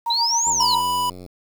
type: tone with tremolo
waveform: sine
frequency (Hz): 932.3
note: A#5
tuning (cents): 0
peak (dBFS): -19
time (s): 0.06-0.81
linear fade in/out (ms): 5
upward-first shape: sine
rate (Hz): 7.5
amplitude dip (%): 80
type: exponential two-way sweep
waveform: sine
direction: up then down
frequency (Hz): 3877 to 7400 to 3877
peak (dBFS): -18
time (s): 0.1-0.75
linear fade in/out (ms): 5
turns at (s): 0.49
type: click train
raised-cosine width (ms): 2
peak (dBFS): -26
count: 73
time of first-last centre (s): 0.47-1.263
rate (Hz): 90.8
type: tone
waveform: square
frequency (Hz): 987.8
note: B5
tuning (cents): 0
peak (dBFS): -20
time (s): 0.6-1.1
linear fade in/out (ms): 5
effects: 7-bit